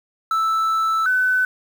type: tone pair in turn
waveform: triangle / sine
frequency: 1318.5 / 1507.6 Hz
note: E6 / F#6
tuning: 0 / +32 cents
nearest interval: major second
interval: 232 cents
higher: second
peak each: -15 dBFS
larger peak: neither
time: 0.31-1.06 / 1.06-1.45 s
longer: first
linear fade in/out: 2 ms
effects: 7-bit